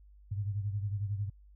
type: beating tone pair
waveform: sine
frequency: 100.3 / 111.3 Hz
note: G2 / A2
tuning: +40 / +20 cents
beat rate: 11 Hz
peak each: -32 / -39 dBFS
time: 0.31-1.3 s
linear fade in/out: 10 ms
effects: added 50 Hz sine -54 dBFS peak until 1.55 s